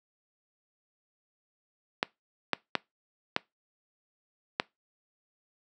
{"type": "clicks", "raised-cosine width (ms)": 0.3, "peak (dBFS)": -8, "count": 5, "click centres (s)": [2.029, 2.533, 2.753, 3.364, 4.599], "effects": ["noise-tail reverb RT60 0.2 s tail -23 dB re dry", "high-pass 200 Hz 12 dB/octave"]}